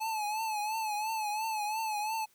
square tone with vibrato, 862 Hz, A5, 36 cents flat, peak -32 dBFS, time 0-2.26 s, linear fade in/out 20 ms, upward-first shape triangle, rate 2.9 Hz, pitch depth 80 cents each way, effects white hiss -67 dBFS RMS until 2.34 s

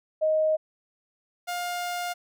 sine / sawtooth tone pair in turn, 625 / 707.2 Hz, D#5 / F5, +8 / +22 cents, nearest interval major second, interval 214 cents, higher second, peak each -20 / -25 dBFS, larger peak first, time 0.21-0.57 / 1.47-2.14 s, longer second, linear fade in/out 20 ms, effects none

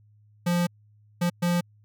square tone bursts at uneven times, 174.61 Hz, F3, in tune, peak -22 dBFS, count 3, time 0.46-0.67 / 1.21-1.3 / 1.42-1.61 s, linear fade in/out 10 ms, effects added 105 Hz sine -55 dBFS peak until 1.84 s

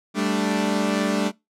sawtooth chord, G suspended second, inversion none, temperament equal, 196 / 220 / 293.7 Hz, G3 / A3 / D4, 0 / 0 / 0 cents, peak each -21 dBFS, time 0.14-1.32 s, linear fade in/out 50 ms, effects noise-tail reverb RT60 0.2 s tail -22 dB re dry + low-pass 9000 Hz 12 dB/octave

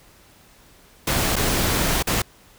pink noise with dropouts, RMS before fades -21 dBFS, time 1.07-2.22 s, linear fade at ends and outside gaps 5 ms, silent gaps 1.358-1.363 / 2.027-2.07 s, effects pink hiss -52 dBFS RMS until 2.58 s

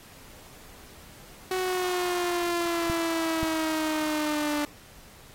sawtooth exponential sweep, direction down, 373.1 to 293.7 Hz, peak -22 dBFS, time 1.51-4.65 s, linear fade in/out 2 ms
clicks, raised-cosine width 5 ms, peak -19 dBFS, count 2, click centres 2.899 / 3.431 s
effects pink hiss -50 dBFS RMS until 5.34 s + AAC 48 kbps

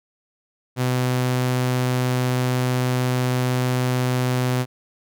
sawtooth tone, 126.3 Hz, B2, 39 cents sharp, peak -15 dBFS, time 0.76-4.66 s, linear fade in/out 50 ms, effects none

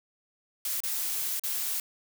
blue noise with dropouts, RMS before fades -31 dBFS, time 0.65-1.8 s, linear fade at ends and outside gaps 2 ms, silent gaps 0.804-0.835 / 1.396-1.436 s, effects none

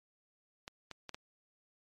clicks, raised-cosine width 0.2 ms, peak -26 dBFS, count 4, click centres 0.679 / 0.913 / 1.093 / 1.145 s, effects MP3 64 kbps

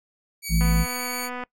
10% pulse tone with vibrato, 2261 Hz, C#7, 34 cents sharp, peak -21 dBFS, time 0.42-1.3 s, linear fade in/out 50 ms, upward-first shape sine, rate 8.5 Hz, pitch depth 10 cents each way
harmonic tone, 55 Hz, A1, in tune, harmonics 1 / 3 / 4, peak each -19 / -21 / -33 dBFS, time 0.49-0.86 s, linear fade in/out 50 ms
click train, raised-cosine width 0.5 ms, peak -19 dBFS, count 206, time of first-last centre 0.61-1.437 s, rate 248 Hz
effects noise-tail reverb RT60 0.1 s tail -22 dB re dry

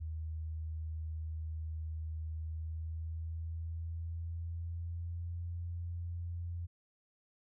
sine tone with pitch glide, 79.3 to 85.98 Hz, D#2 to F2, +33 to -27 cents, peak -37 dBFS, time 0-6.67 s, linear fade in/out 20 ms, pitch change +140 cents, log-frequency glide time 2.34-5.43 s, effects none

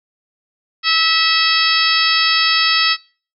harmonic tone, 650 Hz, E5, 24 cents flat, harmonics 2 / 3 / 4 / 5 / 6 / 7 / 8, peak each -20 / -20 / -20 / -20 / -20 / -20 / -20 dBFS, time 0.83-2.97 s, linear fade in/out 50 ms, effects noise-tail reverb RT60 0.4 s tail -23 dB re dry

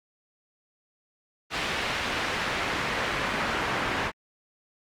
brown noise with band-pass filter sweep, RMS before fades -29 dBFS, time 1.5-4.12 s, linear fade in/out 50 ms, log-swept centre 2700 to 1700 Hz, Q 0.93, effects Opus 48 kbps

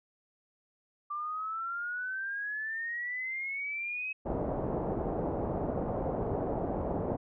sine exponential sweep, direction up, 1174.7 to 2564 Hz, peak -33 dBFS, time 1.1-4.13 s, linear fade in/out 10 ms
white low-pass noise, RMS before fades -33 dBFS, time 4.25-7.17 s, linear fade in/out 20 ms, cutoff 700 Hz, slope 24 dB/octave
effects none

